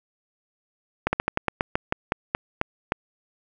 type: slowing click train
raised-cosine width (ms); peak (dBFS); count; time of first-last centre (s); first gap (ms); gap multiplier
0.5; -6; 13; 1.07-2.921; 60; 1.16
effects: none